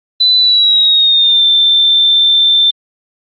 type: tone with pitch glide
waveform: sine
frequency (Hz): 3998 to 3562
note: B7 to A7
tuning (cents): +20 to +21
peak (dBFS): -6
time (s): 0.2-2.71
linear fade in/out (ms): 10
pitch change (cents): -199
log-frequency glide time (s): 0.38-1.44
effects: Opus 24 kbps